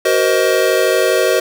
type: chord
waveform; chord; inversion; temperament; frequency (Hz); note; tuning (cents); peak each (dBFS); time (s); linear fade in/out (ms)
square; C half-diminished seventh; second; just; 376.7 / 470.9 / 523.3 / 627.9; Gb4 / Bb4 / C5 / Eb5; +31 / +18 / 0 / +16; -18; 0.05-1.4; 5
effects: none